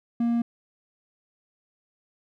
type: tone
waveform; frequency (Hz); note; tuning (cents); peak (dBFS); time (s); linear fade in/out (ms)
triangle; 234.9; A#3; +13; -19; 0.2-0.42; 5
effects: none